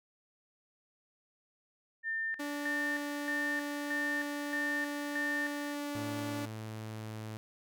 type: tone with tremolo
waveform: sine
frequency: 1800 Hz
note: A6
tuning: 39 cents sharp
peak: -32 dBFS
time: 2.03-5.76 s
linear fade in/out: 50 ms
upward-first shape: square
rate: 1.6 Hz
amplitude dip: 75%
type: tone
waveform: sawtooth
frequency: 289.8 Hz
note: D4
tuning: 23 cents flat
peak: -32 dBFS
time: 2.39-6.46 s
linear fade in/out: 10 ms
type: tone with pitch glide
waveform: sawtooth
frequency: 110 to 109.3 Hz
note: A2 to A2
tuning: 0 to -11 cents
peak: -36 dBFS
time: 5.95-7.37 s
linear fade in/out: 0 ms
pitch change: -11 cents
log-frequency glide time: 6.4-7.1 s
effects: none